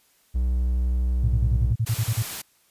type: tone with vibrato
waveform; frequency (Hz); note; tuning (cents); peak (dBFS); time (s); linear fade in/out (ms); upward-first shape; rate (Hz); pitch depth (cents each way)
triangle; 61.74; B1; 0; -18; 0.34-1.74; 20; sine; 12; 11
type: tone bursts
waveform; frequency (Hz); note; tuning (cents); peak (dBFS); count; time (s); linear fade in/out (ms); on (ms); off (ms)
sine; 112.4; A2; +37; -19; 11; 1.23-2.227; 10; 57; 37
type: noise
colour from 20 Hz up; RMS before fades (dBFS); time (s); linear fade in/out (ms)
white; -33; 1.86-2.42; 10
effects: white hiss -62 dBFS RMS until 2.7 s + resampled to 32000 Hz